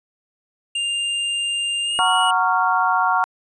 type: tone with pitch glide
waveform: square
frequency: 2800 to 2912 Hz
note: F7 to F#7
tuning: +4 to -28 cents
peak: -21 dBFS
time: 0.75-2.31 s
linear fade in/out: 5 ms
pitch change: +68 cents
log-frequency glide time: 1.83-2.08 s
type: chord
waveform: sine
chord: Gb major seventh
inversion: none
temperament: just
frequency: 740 / 925 / 1110 / 1387.5 Hz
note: Gb5 / Bb5 / Db6 / F6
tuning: 0 / -14 / +2 / -12 cents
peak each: -21 dBFS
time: 1.99-3.24 s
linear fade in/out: 0 ms
effects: resampled to 22050 Hz